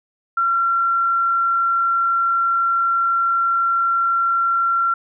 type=tone; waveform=sine; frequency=1366 Hz; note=F6; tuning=39 cents flat; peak=-15 dBFS; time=0.37-4.94 s; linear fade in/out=5 ms; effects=none